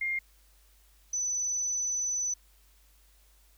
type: tone pair in turn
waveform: sine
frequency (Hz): 2119 / 5993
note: C7 / F#8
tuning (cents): +21 / +21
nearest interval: octave + tritone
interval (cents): 1800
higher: second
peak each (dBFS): -28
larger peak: neither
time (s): 0.01-0.19 / 1.13-2.34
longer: second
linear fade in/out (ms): 5
effects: added 50 Hz sine -60 dBFS peak until 3.57 s + white hiss -65 dBFS RMS until 3.57 s